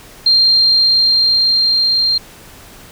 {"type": "tone with level ramp", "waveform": "sine", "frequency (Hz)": 4186, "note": "C8", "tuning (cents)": 0, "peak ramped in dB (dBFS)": [-7, -11], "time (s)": [0.26, 2.18], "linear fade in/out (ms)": 5, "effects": ["pink hiss -39 dBFS RMS until 2.91 s"]}